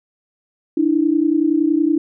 sine tone pair together, 296.3 / 327 Hz, D4 / E4, +15 / -14 cents, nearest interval major second, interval 171 cents, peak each -16 dBFS, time 0.77-1.98 s, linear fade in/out 5 ms, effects none

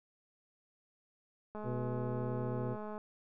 click train, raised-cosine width 1 ms, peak -31 dBFS, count 304, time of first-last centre 1.55-2.979 s, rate 212 Hz
harmonic tone, 123.47 Hz, B2, in tune, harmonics 1 / 2 / 3 / 4, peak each -37 / -42 / -43 / -43 dBFS, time 1.63-2.77 s, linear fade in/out 50 ms
effects none

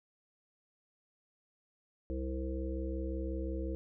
harmonic tone, 65.6 Hz, C2, 5 cents sharp, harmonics 1 / 3 / 5 / 7 / 8, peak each -36 / -46 / -40 / -45 / -45 dBFS, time 2.1-3.75 s, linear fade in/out 0 ms, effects none

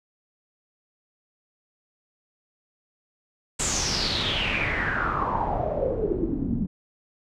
pink noise with low-pass filter sweep, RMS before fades -26 dBFS, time 3.59-6.67 s, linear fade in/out 10 ms, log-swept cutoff 7800 to 200 Hz, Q 6.7, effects none

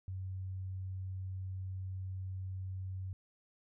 sine tone, 94.1 Hz, F#2, 30 cents sharp, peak -38 dBFS, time 0.08-3.13 s, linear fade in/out 0 ms, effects none

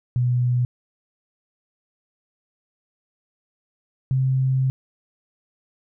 sine tone pair in turn, 123.47 / 131.55 Hz, B2 / C3, 0 / +10 cents, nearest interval minor second, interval 110 cents, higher second, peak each -17 dBFS, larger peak neither, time 0.16-0.65 / 4.11-4.7 s, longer second, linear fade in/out 0 ms, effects none

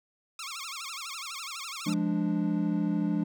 10% pulse tone with vibrato, 1212 Hz, D#6, 46 cents flat, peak -28 dBFS, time 0.39-1.94 s, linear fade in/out 2 ms, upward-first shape sine, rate 12 Hz, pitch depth 220 cents each way
triangle chord, D diminished, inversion first, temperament equal with one note detuned, 174.11 / 207.7 / 293.7 Hz, F3 / Ab3 / D4, -5 / 0 / 0 cents, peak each -28 dBFS, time 1.86-3.24 s, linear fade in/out 10 ms
effects none

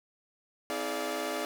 sawtooth tone cluster, 258.2 / 319.9 / 421.8 / 583 / 697 Hz, C4 / D#4 / G#4 / D5 / F5, -23 / +48 / +27 / -13 / -4 cents, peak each -38 / -35 / -34 / -32 / -35 dBFS, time 0.7-1.45 s, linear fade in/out 0 ms, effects none

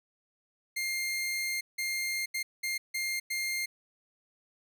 sawtooth tone bursts at uneven times, 2114 Hz, C7, 17 cents sharp, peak -27 dBFS, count 6, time 0.76-1.61 / 1.78-2.26 / 2.34-2.43 / 2.63-2.78 / 2.94-3.2 / 3.3-3.66 s, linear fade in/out 10 ms, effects none

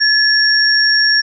sine tone pair together, 1718 / 5534 Hz, A6 / F8, -42 / -17 cents, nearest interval octave + minor sixth, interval 2025 cents, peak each -12 dBFS, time 0-1.22 s, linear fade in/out 20 ms, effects none

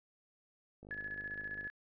click train, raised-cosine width 2 ms, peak -40 dBFS, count 44, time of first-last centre 0.83-1.67 s, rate 51.2 Hz
sine tone with tremolo, 1704 Hz, G#6, 44 cents sharp, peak -38 dBFS, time 0.91-1.7 s, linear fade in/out 0 ms, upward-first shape square, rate 15 Hz, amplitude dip 50%
effects resampled to 11025 Hz

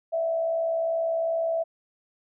sine tone with frequency modulation, 659.3 Hz, E5, in tune, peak -23 dBFS, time 0.12-1.64 s, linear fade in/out 20 ms, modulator 62.6 Hz, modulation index 0.34, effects none

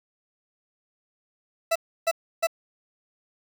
40% pulse tone bursts, 662 Hz, E5, 7 cents sharp, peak -19 dBFS, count 3, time 1.71-2.471 s, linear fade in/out 10 ms, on 47 ms, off 310 ms, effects 8-bit

